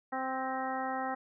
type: harmonic tone with a mistuned harmonic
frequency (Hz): 261.6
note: C4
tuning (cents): 0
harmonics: 1 / 2 / 3 / 4 / 5 / 6 / 7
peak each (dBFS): -40 / -41 / -35 / -42 / -41 / -46 / -43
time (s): 0.12-1.15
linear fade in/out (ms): 10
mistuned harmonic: 7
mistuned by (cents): +38
effects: none